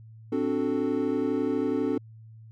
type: chord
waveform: triangle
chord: D dominant seventh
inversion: third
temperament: equal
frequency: 261.6 / 293.7 / 370 / 440 Hz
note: C4 / D4 / F#4 / A4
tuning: 0 / 0 / 0 / 0 cents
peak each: -27 / -27 / -30 / -28 dBFS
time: 0.32-1.98 s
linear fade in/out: 5 ms
effects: added 111 Hz sine -45 dBFS peak until 2.51 s